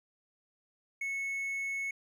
triangle tone, 2200 Hz, C#7, 14 cents flat, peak -31 dBFS, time 1.01-1.91 s, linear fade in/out 5 ms, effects none

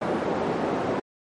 white band-pass noise, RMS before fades -26 dBFS, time 0.01-1 s, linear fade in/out 10 ms, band 180 to 580 Hz, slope 12 dB/octave, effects MP3 48 kbps

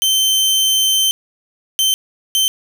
sawtooth tone bursts at uneven times, 3099 Hz, G7, 21 cents flat, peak -9 dBFS, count 3, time 0.02-1.11 / 1.79-1.94 / 2.35-2.48 s, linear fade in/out 0 ms, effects none

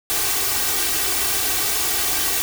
white noise with comb filter, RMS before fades -21 dBFS, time 0.1-2.42 s, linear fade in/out 0 ms, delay 2.6 ms, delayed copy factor +0.8, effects none

